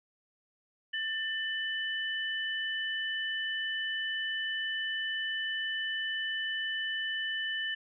sine tone pair together, 1783 / 2990 Hz, A6 / F#7, +22 / +17 cents, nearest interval major sixth, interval 895 cents, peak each -33 / -35 dBFS, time 0.93-7.75 s, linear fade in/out 10 ms, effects none

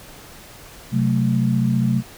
sine chord, F# diminished, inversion second, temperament equal with one note detuned, 130.06 / 185 / 220 Hz, C3 / F#3 / A3, -10 / 0 / 0 cents, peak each -19 / -22 / -20 dBFS, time 0.91-2.03 s, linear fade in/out 50 ms, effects pink hiss -42 dBFS RMS until 2.17 s

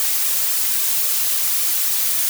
blue noise with flanger, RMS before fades -19 dBFS, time 0-2.29 s, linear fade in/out 0 ms, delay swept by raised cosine 1.6 to 4.6 ms, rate 3.7 Hz, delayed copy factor +0.95, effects none

